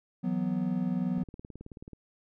triangle chord, E suspended second, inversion none, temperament equal, 164.81 / 185 / 246.9 Hz, E3 / F#3 / B3, 0 / 0 / 0 cents, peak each -33 / -28 / -30 dBFS, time 0.23-1.24 s, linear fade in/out 20 ms
click train, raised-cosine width 3 ms, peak -31 dBFS, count 15, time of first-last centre 1.18-1.933 s, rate 18.6 Hz
effects none

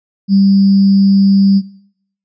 sine tone with sample-and-hold, 196.6 Hz, G3, 5 cents sharp, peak -6 dBFS, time 0.28-1.62 s, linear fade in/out 50 ms, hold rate 4900 Hz, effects noise-tail reverb RT60 0.7 s tail -19 dB re dry + resampled to 16000 Hz

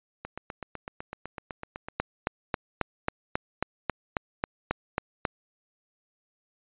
two click trains, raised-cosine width 0.5 ms, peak -10 / -21 dBFS, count 13 / 14, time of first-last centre 2-5.252 / 0.25-1.885 s, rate 3.69 / 7.95 Hz, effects resampled to 8000 Hz

